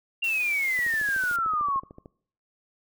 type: exponential sweep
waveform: sine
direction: down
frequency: 2794 to 1062 Hz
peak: -23 dBFS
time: 0.22-1.8 s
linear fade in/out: 10 ms
type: high-pass noise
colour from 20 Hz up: white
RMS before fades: -42 dBFS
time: 0.24-1.36 s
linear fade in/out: 0 ms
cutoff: 220 Hz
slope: 24 dB/octave
type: click train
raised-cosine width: 2 ms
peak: -30 dBFS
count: 18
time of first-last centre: 0.79-2.059 s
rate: 13.4 Hz
effects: noise-tail reverb RT60 0.6 s tail -23 dB re dry